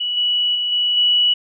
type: tone with level steps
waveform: sine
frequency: 2941 Hz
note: F#7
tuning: 11 cents flat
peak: -19 / -15 / -18 / -15 / -12 dBFS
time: 0-1.34 s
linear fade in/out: 10 ms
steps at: 0.17 / 0.55 / 0.72 / 0.97 s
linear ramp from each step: 2 ms
effects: none